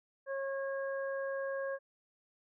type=harmonic tone; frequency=545 Hz; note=C#5; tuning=29 cents flat; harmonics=1 / 2 / 3; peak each=-35 / -46 / -43 dBFS; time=0.26-1.79 s; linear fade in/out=50 ms; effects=none

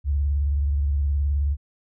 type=tone with vibrato; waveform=sine; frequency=71.2 Hz; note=C#2; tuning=47 cents sharp; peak=-19 dBFS; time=0.04-1.57 s; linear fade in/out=50 ms; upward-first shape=square; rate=19 Hz; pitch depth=82 cents each way; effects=none

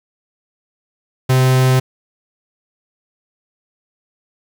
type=tone; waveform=45% pulse; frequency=129.5 Hz; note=C3; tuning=17 cents flat; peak=-10 dBFS; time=1.29-1.8 s; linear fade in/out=10 ms; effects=8-bit

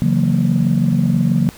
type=chord; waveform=sine; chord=F# dominant seventh; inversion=second; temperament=just; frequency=138.75 / 166.5 / 185 / 231.2 Hz; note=C#3 / E3 / F#3 / A#3; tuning=+2 / +18 / 0 / -14 cents; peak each=-17 dBFS; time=0.02-1.49 s; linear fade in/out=0 ms; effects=tanh soft clip ceiling -5 dBFS + pink hiss -40 dBFS RMS until 1.57 s

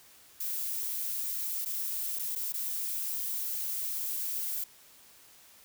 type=noise with dropouts; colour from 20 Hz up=violet; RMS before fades=-34 dBFS; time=0.4-4.64 s; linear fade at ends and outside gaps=5 ms; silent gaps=1.649-1.658 / 2.189-2.193 / 2.352-2.358 / 2.524-2.539 s; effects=white hiss -57 dBFS RMS until 5.64 s

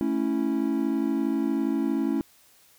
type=chord; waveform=triangle; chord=A major; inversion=none; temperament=equal; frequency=220 / 277.2 / 329.6 Hz; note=A3 / C#4 / E4; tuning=0 / 0 / 0 cents; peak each=-27 / -24 / -26 dBFS; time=0.01-2.21 s; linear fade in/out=0 ms; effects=white hiss -58 dBFS RMS until 2.78 s

